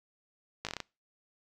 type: slowing click train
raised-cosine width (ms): 0.2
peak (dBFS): -18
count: 7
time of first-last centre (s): 0.65-0.803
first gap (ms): 17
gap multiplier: 1.16
effects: noise-tail reverb RT60 0.3 s tail -25 dB re dry

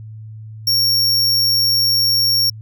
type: tone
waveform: 45% pulse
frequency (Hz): 5520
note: F8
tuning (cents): -21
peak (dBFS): -13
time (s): 0.67-2.5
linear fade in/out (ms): 5
effects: added 109 Hz sine -31 dBFS peak until 2.61 s

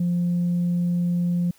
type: tone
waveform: sine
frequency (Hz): 174.9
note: F3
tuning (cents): +3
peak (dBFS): -18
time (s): 0-1.51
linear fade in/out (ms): 5
effects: tanh soft clip ceiling -17 dBFS + white hiss -57 dBFS RMS until 1.58 s

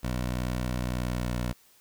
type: tone with pitch glide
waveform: 15% pulse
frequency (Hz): 61.8 to 60.56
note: B1 to B1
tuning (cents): +2 to -33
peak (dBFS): -22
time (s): 0.03-1.53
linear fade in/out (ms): 10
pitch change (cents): -35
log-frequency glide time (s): 0.85-1.38
effects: white hiss -60 dBFS RMS until 1.8 s

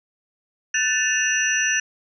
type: tone cluster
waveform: sine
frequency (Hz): 1511 / 1764 / 2555 / 2785 / 5900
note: F#6 / A6 / D#7 / F7 / F#8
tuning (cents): +36 / +4 / +45 / -5 / -6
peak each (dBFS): -28 / -22 / -29 / -27 / -23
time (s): 0.74-1.8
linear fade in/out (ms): 5
effects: none

